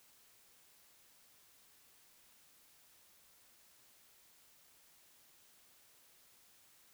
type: silence
effects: white hiss -66 dBFS RMS until 6.93 s